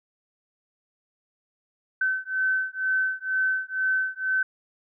sine beating tone pair, 1528 / 1530.1 Hz, G6 / G6, -45 / -42 cents, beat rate 2.1 Hz, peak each -26 dBFS, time 2.01-4.43 s, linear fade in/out 5 ms, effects none

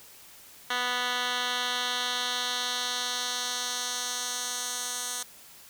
10% pulse tone with band-pass filter sweep, 246.9 Hz, B3, in tune, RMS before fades -31 dBFS, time 0.7-5.23 s, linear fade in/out 5 ms, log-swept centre 2500 to 7700 Hz, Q 1.4, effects white hiss -51 dBFS RMS until 5.69 s

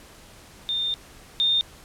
sine tone pair in turn, 3621 / 3638 Hz, A7 / A#7, +49 / -43 cents, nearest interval unison, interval 8 cents, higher second, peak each -23 / -18 dBFS, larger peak second, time 0.69-0.94 / 1.4-1.61 s, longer first, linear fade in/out 0 ms, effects pink hiss -48 dBFS RMS until 1.84 s + low-pass 12000 Hz 12 dB/octave

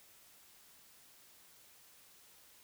silence, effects white hiss -62 dBFS RMS until 2.63 s

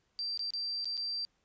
sine tone with dropouts, 4699 Hz, D8, in tune, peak -33 dBFS, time 0.19-1.25 s, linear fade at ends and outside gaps 0 ms, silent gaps 0.375-0.393 / 0.505-0.536 / 0.845-0.855 / 0.97-0.976 s, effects pink hiss -75 dBFS RMS until 1.44 s + resampled to 16000 Hz

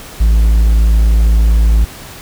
triangle tone, 55 Hz, A1, in tune, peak -4 dBFS, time 0.2-1.85 s, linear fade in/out 10 ms, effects pink hiss -32 dBFS RMS until 2.21 s

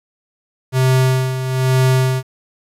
square tone with tremolo, 130 Hz, C3, 11 cents flat, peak -11 dBFS, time 0.72-2.23 s, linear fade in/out 50 ms, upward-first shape sine, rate 1.1 Hz, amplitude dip 65%, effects resampled to 32000 Hz + 8-bit

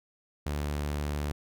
sawtooth tone, 73.4 Hz, D2, in tune, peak -26 dBFS, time 0.46-1.32 s, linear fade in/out 5 ms, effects none

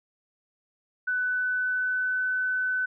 sine tone with pitch glide, 1496 to 1508.1 Hz, F#6 to F#6, +19 to +33 cents, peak -24 dBFS, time 1.07-2.86 s, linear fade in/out 10 ms, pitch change +14 cents, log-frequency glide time 1.22-2.23 s, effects none

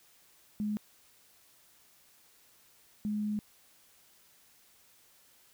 sine tone bursts at uneven times, 210.2 Hz, G#3, 21 cents sharp, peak -30 dBFS, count 2, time 0.6-0.77 / 3.05-3.39 s, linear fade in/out 0 ms, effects white hiss -63 dBFS RMS until 5.53 s

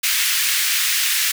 pink high-pass noise, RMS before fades -19 dBFS, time 0.03-1.32 s, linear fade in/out 10 ms, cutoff 1800 Hz, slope 24 dB/octave, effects none

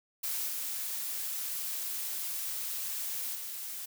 blue noise with level steps, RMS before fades -34 / -36 / -40 dBFS, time 0.23-3.86 s, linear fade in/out 10 ms, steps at 0.48 / 3.35 s, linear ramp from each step 2 ms, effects none

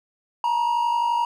triangle tone pair together, 899.4 / 951 Hz, A5 / A#5, +38 / +34 cents, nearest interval minor second, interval 96 cents, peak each -26 / -18 dBFS, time 0.44-1.25 s, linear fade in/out 2 ms, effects none

